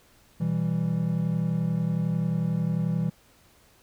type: chord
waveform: triangle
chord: E minor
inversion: second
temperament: equal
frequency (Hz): 123.47 / 164.81 / 196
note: B2 / E3 / G3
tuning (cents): 0 / 0 / 0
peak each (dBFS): -29 / -23 / -29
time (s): 0.4-3.1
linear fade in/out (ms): 10
effects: pink hiss -59 dBFS RMS until 3.82 s